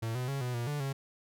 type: tone with pitch steps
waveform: 45% pulse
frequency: 113.2 / 125.8 / 138.2 / 124.2 / 118.8 / 146.6 / 136.8 Hz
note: A2 / B2 / C#3 / B2 / A#2 / D3 / C#3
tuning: +50 / +32 / -5 / +10 / +33 / -3 / -23 cents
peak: -32 dBFS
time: 0.02-0.93 s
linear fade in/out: 10 ms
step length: 130 ms
effects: none